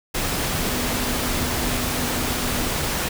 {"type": "tone in noise", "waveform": "sine", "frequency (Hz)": 246.9, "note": "B3", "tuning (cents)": 0, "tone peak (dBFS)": -30, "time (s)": [0.58, 2.72], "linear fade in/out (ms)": 10, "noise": "pink", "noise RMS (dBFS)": -24, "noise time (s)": [0.14, 3.09], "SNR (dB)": -9, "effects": []}